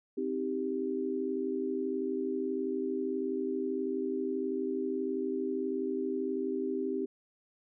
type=chord; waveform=sine; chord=C minor; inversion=none; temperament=just; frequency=261.6 / 314 / 392.4 Hz; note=C4 / Eb4 / G4; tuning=0 / +16 / +2 cents; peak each=-35 / -37 / -33 dBFS; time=0.17-7.06 s; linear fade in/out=10 ms; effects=none